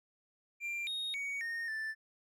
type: tone with pitch steps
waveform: triangle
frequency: 2375 / 3731 / 2243 / 1844 / 1763 Hz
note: D7 / A#7 / C#7 / A#6 / A6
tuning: +19 / +1 / +20 / -19 / +3 cents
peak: -34 dBFS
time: 0.6-1.95 s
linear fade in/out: 50 ms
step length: 270 ms
effects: none